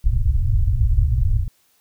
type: low-pass noise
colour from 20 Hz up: pink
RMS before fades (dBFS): -17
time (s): 0.04-1.48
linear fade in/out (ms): 5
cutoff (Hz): 120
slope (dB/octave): 96
effects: white hiss -61 dBFS RMS until 1.8 s